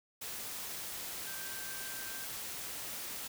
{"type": "tone in noise", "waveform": "sine", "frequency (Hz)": 1568, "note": "G6", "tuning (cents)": 0, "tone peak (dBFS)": -48, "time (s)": [1.26, 2.25], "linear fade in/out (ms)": 10, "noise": "white", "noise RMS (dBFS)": -42, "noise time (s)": [0.21, 3.28], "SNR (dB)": -9, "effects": []}